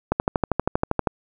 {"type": "click train", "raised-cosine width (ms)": 1, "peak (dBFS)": -5, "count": 13, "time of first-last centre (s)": [0.12, 1.072], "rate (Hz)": 12.6, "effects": []}